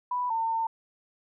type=tone pair in turn; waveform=sine; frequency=987.8 / 904.1 Hz; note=B5 / A5; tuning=0 / +47 cents; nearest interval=major second; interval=153 cents; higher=first; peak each=-26 / -25 dBFS; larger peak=second; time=0.11-0.3 / 0.3-0.67 s; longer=second; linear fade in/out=5 ms; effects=none